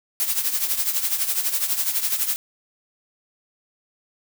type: noise with tremolo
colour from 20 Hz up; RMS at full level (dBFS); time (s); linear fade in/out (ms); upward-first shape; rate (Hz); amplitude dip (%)
blue; -20; 0.2-2.36; 0; triangle; 12; 75
effects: none